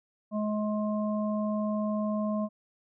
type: harmonic tone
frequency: 211.6 Hz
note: G#3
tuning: 33 cents sharp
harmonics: 1 / 3 / 5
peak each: -28 / -33 / -39 dBFS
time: 0.31-2.49 s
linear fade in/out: 50 ms
effects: none